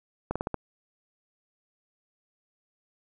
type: slowing click train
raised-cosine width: 1 ms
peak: -15 dBFS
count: 5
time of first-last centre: 0.31-0.543 s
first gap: 46 ms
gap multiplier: 1.16
effects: none